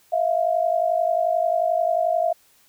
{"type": "tone pair together", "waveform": "sine", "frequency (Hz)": [647.2, 698.5], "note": ["E5", "F5"], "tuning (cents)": [-32, 0], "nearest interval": "minor second", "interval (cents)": 132, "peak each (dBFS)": [-21, -21], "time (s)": [0.12, 2.33], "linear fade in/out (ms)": 10, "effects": ["white hiss -58 dBFS RMS until 2.68 s"]}